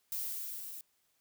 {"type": "noise with level ramp", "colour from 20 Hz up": "violet", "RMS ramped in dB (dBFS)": [-36, -46], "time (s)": [0.12, 0.81], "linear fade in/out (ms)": 2, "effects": ["white hiss -75 dBFS RMS until 1.2 s"]}